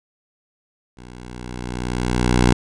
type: tone with level ramp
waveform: 10% pulse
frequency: 61.2 Hz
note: B1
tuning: 15 cents flat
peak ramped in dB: -31 to -3 dBFS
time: 0.97-2.53 s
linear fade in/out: 5 ms
effects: resampled to 22050 Hz